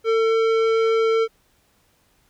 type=tone with tanh clipping; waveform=sine; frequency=449.4 Hz; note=A4; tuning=37 cents sharp; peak=-18 dBFS; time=0.04-1.28 s; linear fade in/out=50 ms; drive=15 dB; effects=pink hiss -62 dBFS RMS until 2.29 s